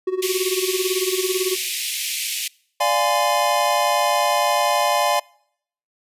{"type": "tone with tremolo", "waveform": "triangle", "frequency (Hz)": 372.3, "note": "F#4", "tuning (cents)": 11, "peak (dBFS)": -15, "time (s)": [0.07, 1.56], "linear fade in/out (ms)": 5, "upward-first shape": "sine", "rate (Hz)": 18, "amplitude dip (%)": 80}
{"type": "high-pass noise", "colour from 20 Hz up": "pink", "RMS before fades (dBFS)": -25, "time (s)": [0.22, 2.48], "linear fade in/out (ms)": 5, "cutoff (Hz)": 2200, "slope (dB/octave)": 48}
{"type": "chord", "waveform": "square", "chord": "D half-diminished seventh", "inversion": "none", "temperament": "equal with one note detuned", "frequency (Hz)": [587.3, 698.5, 830.6, 1026.7], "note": ["D5", "F5", "Ab5", "C6"], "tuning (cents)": [0, 0, 0, -33], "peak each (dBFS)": -23, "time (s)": [2.8, 5.2], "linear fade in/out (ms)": 10}
{"effects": ["noise-tail reverb RT60 0.7 s tail -26 dB re dry", "resampled to 32000 Hz"]}